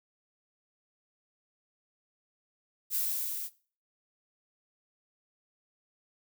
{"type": "noise with level ramp", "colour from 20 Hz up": "violet", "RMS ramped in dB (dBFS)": [-29, -38], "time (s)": [2.9, 3.5], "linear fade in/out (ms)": 50, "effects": ["noise-tail reverb RT60 0.4 s tail -19 dB re dry"]}